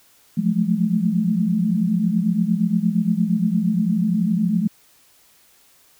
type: tone cluster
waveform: sine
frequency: 172.5 / 181.3 / 213 / 221.4 Hz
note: F3 / F#3 / G#3 / A3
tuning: -21 / -35 / +44 / +11 cents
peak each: -22 / -23 / -20 / -26 dBFS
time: 0.37-4.68 s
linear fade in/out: 10 ms
effects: white hiss -55 dBFS RMS until 5.99 s